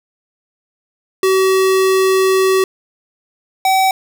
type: tone pair in turn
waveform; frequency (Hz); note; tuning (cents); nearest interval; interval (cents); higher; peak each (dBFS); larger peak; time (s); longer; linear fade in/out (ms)
square; 380 / 763.7; F#4 / G5; +46 / -45; octave; 1209; second; -11; neither; 1.23-2.64 / 3.65-3.91; first; 2
effects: none